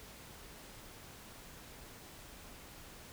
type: silence
effects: pink hiss -53 dBFS RMS until 3.12 s